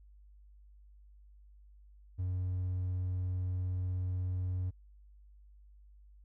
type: tone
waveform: triangle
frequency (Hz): 91.6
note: F#2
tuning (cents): -17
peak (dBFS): -29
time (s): 2.18-4.71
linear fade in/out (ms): 20
effects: tanh soft clip ceiling -26 dBFS + added 50 Hz sine -55 dBFS peak until 6.24 s